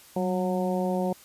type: harmonic tone with a mistuned harmonic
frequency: 182.5 Hz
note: F#3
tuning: 24 cents flat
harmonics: 1 / 2 / 3 / 4 / 5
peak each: -27 / -31 / -30 / -33 / -37 dBFS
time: 0.16-1.13 s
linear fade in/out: 5 ms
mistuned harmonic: 1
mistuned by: +46 cents
effects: white hiss -52 dBFS RMS until 1.24 s + resampled to 32000 Hz